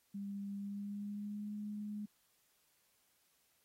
sine tone with pitch glide, 200 to 208.7 Hz, G3 to G#3, +35 to +9 cents, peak -40 dBFS, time 0.14-2.06 s, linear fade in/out 10 ms, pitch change +74 cents, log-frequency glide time 0.56-1.51 s, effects white hiss -75 dBFS RMS until 3.64 s + AAC 48 kbps

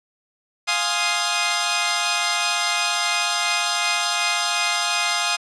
10% pulse chord, F minor seventh, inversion none, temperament equal, 698.5 / 830.6 / 1046.5 / 1244.5 Hz, F5 / Ab5 / C6 / Eb6, 0 / 0 / 0 / 0 cents, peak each -16 / -18 / -19 / -16 dBFS, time 0.67-5.37 s, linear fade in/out 20 ms, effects resampled to 22050 Hz

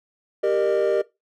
triangle chord, Eb major, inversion first, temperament equal with one note detuned, 392 / 466.2 / 606.3 Hz, G4 / Bb4 / Eb5, 0 / 0 / -45 cents, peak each -20 dBFS, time 0.43-1.02 s, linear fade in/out 10 ms, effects noise-tail reverb RT60 0.2 s tail -19 dB re dry + tanh soft clip ceiling -9 dBFS

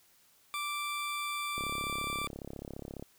20% pulse tone, 1173 Hz, D6, 2 cents flat, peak -29 dBFS, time 0.54-2.27 s, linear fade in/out 0 ms
click train, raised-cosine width 2 ms, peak -28 dBFS, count 51, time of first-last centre 1.58-3.025 s, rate 34.6 Hz
effects white hiss -65 dBFS RMS until 3.18 s

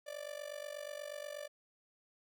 45% pulse tone with amplitude modulation, 587.3 Hz, D5, in tune, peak -39 dBFS, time 0.06-1.48 s, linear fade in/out 20 ms, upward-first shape sine, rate 48.3 Hz, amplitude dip 85%, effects none

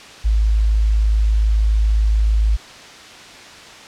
sine tone, 53.5 Hz, A1, 48 cents flat, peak -12 dBFS, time 0.24-2.57 s, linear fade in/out 20 ms, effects white hiss -38 dBFS RMS until 3.87 s + low-pass 5000 Hz 12 dB/octave

